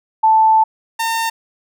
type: tone pair in turn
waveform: sine / sawtooth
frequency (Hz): 880 / 908.9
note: A5 / A#5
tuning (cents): 0 / -44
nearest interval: minor second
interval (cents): 56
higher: second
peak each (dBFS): -8 / -13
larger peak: first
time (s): 0.23-0.64 / 0.99-1.3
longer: first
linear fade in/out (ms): 10
effects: none